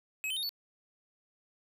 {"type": "tone with pitch steps", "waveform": "square", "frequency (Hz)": [2557, 3076, 3701, 4452], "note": ["D#7", "G7", "A#7", "C#8"], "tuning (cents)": [47, -33, -13, 7], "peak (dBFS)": -33, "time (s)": [0.24, 0.492], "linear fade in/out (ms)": 0, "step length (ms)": 63, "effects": []}